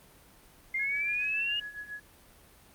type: exponential sweep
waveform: sine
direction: up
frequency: 2093 to 2875 Hz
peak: -28 dBFS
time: 0.74-1.6 s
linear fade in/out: 5 ms
type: tone with tremolo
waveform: sine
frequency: 1684 Hz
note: G#6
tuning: 24 cents sharp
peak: -36 dBFS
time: 0.79-2 s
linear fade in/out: 5 ms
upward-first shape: sine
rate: 7.2 Hz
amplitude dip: 75%
effects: pink hiss -57 dBFS RMS until 2.74 s + Opus 32 kbps

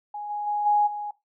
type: tone with level steps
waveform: sine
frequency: 830.6 Hz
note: G#5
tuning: in tune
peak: -31 / -27 / -23 / -17 / -29 dBFS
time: 0.14-1.11 s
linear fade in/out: 5 ms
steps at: 0.29 / 0.46 / 0.65 / 0.86 s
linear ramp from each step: 20 ms
effects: noise-tail reverb RT60 0.2 s tail -18 dB re dry

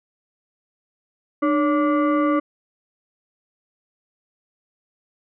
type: tone with frequency modulation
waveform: sine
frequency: 300.5 Hz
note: D4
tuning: 40 cents sharp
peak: -16 dBFS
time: 1.42-2.4 s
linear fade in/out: 10 ms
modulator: 867 Hz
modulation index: 0.98
effects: none

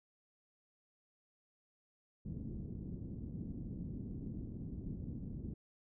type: low-pass noise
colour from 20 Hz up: white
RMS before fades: -44 dBFS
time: 2.25-5.54 s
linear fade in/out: 5 ms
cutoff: 250 Hz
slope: 24 dB/octave
effects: none

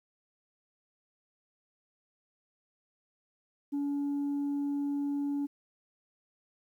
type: tone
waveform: sine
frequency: 284.7 Hz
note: C#4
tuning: 46 cents sharp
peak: -27 dBFS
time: 3.72-5.47 s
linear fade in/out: 20 ms
effects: tanh soft clip ceiling -28 dBFS + 11-bit

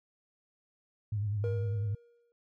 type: tone with vibrato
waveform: sine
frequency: 103.83 Hz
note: G#2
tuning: in tune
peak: -29 dBFS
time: 1.12-1.95 s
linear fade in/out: 5 ms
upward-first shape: sine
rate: 10 Hz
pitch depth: 68 cents each way
type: tone with exponential decay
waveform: triangle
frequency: 473.3 Hz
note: A#4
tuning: 26 cents sharp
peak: -29 dBFS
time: 1.44-2.32 s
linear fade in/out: 0 ms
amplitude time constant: 190 ms
effects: tanh soft clip ceiling -20 dBFS

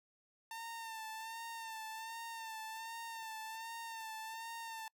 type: tone with vibrato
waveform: sawtooth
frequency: 900 Hz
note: A5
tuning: 39 cents sharp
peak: -40 dBFS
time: 0.51-4.88 s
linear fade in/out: 2 ms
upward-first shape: sine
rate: 1.3 Hz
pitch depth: 41 cents each way
effects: noise-tail reverb RT60 0.1 s tail -26 dB re dry

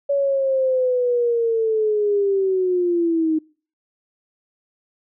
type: linear sweep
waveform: sine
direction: down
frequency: 566 to 311.1 Hz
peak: -16 dBFS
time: 0.09-3.39 s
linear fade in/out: 10 ms
effects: noise-tail reverb RT60 0.4 s tail -24 dB re dry

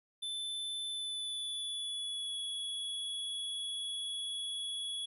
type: tone with pitch glide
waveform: square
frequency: 3522 to 3369 Hz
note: A7 to G#7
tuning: +1 to +24 cents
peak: -37 dBFS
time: 0.22-5.06 s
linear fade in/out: 10 ms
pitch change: -77 cents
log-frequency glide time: 0.9-2.38 s
effects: resampled to 32000 Hz

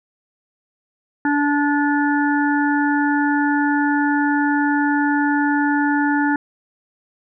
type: harmonic tone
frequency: 290 Hz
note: D4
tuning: 22 cents flat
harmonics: 1 / 3 / 5 / 6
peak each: -17 / -22 / -24 / -25 dBFS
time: 1.25-6.36 s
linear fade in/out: 2 ms
effects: none

